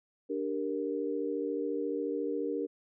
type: chord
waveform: sine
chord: G minor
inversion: second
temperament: equal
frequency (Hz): 293.7 / 392 / 466.2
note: D4 / G4 / Bb4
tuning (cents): 0 / 0 / 0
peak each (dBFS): -35 / -36 / -34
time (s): 0.29-2.67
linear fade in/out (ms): 20
effects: none